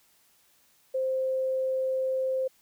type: tone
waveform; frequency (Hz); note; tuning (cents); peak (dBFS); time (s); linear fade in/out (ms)
sine; 523.3; C5; 0; -25; 0.94-2.48; 10
effects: white hiss -64 dBFS RMS until 2.61 s